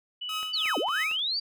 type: tone with pitch glide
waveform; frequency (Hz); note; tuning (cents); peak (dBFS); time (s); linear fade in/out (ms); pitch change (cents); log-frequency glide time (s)
sine; 2960 to 3027; F#7 to F#7; 0 to +39; -32; 0.21-1.04; 10; +39; 0.41-0.79
type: tone with tremolo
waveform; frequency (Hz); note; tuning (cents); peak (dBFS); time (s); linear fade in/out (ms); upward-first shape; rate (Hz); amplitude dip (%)
sawtooth; 1272; D#6; +38; -27; 0.29-1.2; 2; triangle; 3.1; 100
type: click train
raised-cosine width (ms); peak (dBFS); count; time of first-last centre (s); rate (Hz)
0.3; -27; 4; 0.43-1.113; 4.39
type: linear two-way sweep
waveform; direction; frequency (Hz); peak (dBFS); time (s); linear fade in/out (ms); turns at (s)
sine; down then up; 4773 to 247.9 to 4773; -26; 0.53-1.4; 10; 0.78
effects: none